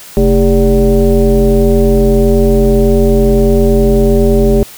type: tone with frequency modulation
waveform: sine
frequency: 222.9 Hz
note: A3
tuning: 23 cents sharp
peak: -5 dBFS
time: 0.17-4.63 s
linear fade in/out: 0 ms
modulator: 178 Hz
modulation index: 1.6
effects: white hiss -33 dBFS RMS until 4.77 s